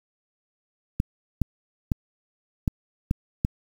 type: clicks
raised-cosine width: 5 ms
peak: -9 dBFS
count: 6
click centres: 1.001 / 1.417 / 1.918 / 2.678 / 3.111 / 3.449 s
effects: 7-bit